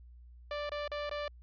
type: tone with dropouts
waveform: sawtooth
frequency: 587.3 Hz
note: D5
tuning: in tune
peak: -31 dBFS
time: 0.51-1.28 s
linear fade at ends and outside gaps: 2 ms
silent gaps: 0.694-0.718 / 0.878-0.916 / 1.095-1.112 s
effects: added 60 Hz sine -51 dBFS peak until 1.42 s + resampled to 11025 Hz